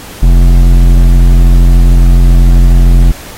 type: tone with hard clipping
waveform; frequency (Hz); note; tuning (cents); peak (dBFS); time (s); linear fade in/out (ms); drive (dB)
sine; 43.65; F1; 0; -3; 0.22-3.12; 10; 11
effects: pink hiss -29 dBFS RMS until 3.37 s + AAC 48 kbps